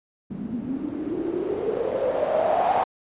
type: noise with low-pass filter sweep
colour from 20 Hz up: blue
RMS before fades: -25 dBFS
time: 0.3-2.84 s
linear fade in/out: 10 ms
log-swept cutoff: 210 to 800 Hz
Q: 8.6
effects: resampled to 8000 Hz